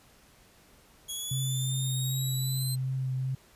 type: exponential sweep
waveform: 15% pulse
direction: up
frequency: 3322 to 4125 Hz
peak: -27 dBFS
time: 1.08-2.76 s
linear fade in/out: 20 ms
type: tone with vibrato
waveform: sine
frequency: 130.81 Hz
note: C3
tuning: in tune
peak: -28 dBFS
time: 1.31-3.35 s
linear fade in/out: 5 ms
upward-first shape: triangle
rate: 2.6 Hz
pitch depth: 18 cents each way
effects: pink hiss -59 dBFS RMS until 3.55 s + resampled to 32000 Hz